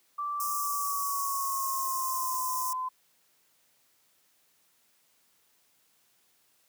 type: tone with pitch glide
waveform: sine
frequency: 1168 to 1022.7 Hz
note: D6 to C6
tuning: -10 to -40 cents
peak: -30 dBFS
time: 0.18-2.89 s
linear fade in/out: 10 ms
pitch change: -230 cents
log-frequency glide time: 0.56-2.4 s
type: high-pass noise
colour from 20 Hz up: white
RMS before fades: -35 dBFS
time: 0.4-2.73 s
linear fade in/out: 2 ms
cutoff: 5200 Hz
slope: 96 dB/octave
effects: white hiss -68 dBFS RMS until 6.68 s + high-pass 100 Hz 12 dB/octave